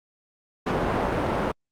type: low-pass noise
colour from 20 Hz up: white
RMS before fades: -25 dBFS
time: 0.66-1.52 s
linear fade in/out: 10 ms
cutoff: 850 Hz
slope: 12 dB/octave
effects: Opus 48 kbps